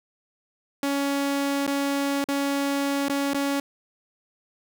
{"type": "tone with dropouts", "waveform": "sawtooth", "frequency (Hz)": 280, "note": "C#4", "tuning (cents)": 18, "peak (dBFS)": -19, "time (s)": [0.83, 3.6], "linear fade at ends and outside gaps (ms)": 2, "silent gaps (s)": [[1.666, 1.676], [2.242, 2.286], [3.084, 3.096], [3.335, 3.345]], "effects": []}